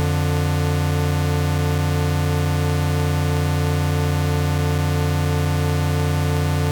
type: tone pair together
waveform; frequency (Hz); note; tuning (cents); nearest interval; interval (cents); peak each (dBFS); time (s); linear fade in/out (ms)
45% pulse; 88.02 / 147.7; F2 / D3; +14 / +10; major sixth; 896; -20; 0-6.71; 0
effects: none